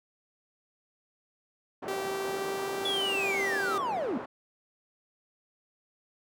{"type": "band-pass noise", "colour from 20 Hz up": "pink", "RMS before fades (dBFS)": -39, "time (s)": [1.82, 4.26], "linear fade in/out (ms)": 10, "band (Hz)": [320, 970], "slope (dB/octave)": 12}
{"type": "tone with pitch glide", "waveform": "sawtooth", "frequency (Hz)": [388.4, 391.8], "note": ["G4", "G4"], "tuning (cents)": [-16, -1], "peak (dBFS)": -28, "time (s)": [1.88, 3.78], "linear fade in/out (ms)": 2, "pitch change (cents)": 15, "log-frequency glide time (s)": [2.03, 3.05]}
{"type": "linear sweep", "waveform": "triangle", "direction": "down", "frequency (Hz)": [3452, 203.2], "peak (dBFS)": -27, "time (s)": [2.85, 4.18], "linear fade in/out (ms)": 5}
{"effects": []}